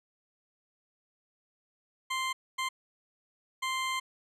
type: tone bursts at uneven times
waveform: 20% pulse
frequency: 1046.5 Hz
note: C6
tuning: in tune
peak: -25 dBFS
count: 3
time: 2.1-2.33 / 2.58-2.69 / 3.62-4 s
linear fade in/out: 10 ms
effects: low-pass 10000 Hz 12 dB/octave